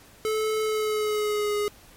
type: tone with pitch glide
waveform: square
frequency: 434.3 to 414.9 Hz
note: A4 to G#4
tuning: -23 to -2 cents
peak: -24 dBFS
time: 0.25-1.68 s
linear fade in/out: 0 ms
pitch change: -79 cents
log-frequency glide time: 0.62-1.56 s
effects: pink hiss -52 dBFS RMS until 1.96 s + MP3 64 kbps